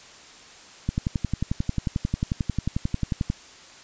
click train, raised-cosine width 5 ms, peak -11 dBFS, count 28, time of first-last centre 0.89-3.301 s, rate 11.2 Hz, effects white hiss -47 dBFS RMS until 3.83 s + resampled to 16000 Hz

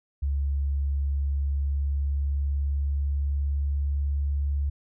sine tone with pitch glide, 70 to 70.98 Hz, C#2 to C#2, +18 to +42 cents, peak -23 dBFS, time 0.22-4.7 s, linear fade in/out 10 ms, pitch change +24 cents, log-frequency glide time 1.13-4.3 s, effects none

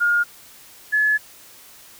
sine tone pair in turn, 1421 / 1710 Hz, F6 / A6, +30 / -50 cents, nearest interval minor third, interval 320 cents, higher second, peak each -15 dBFS, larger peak neither, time 0-0.24 / 0.92-1.18 s, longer second, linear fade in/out 20 ms, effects white hiss -46 dBFS RMS until 1.99 s

